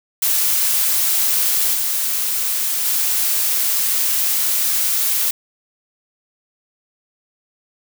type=noise with level steps; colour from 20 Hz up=blue; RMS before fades=-17 / -20 / -18 dBFS; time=0.22-5.31 s; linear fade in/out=5 ms; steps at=1.74 / 2.85 s; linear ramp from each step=10 ms; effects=none